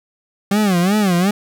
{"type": "tone with vibrato", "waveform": "40% pulse", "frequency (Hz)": 192.4, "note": "G3", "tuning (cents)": -32, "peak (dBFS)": -12, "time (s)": [0.51, 1.31], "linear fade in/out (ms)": 5, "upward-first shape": "sine", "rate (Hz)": 2.7, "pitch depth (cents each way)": 190, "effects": []}